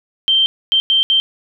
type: tone bursts at uneven times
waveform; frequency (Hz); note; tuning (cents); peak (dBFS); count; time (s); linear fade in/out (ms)
sine; 3136; G7; 0; -10; 4; 0.28-0.46 / 0.72-0.8 / 0.9-1.03 / 1.1-1.2; 0
effects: none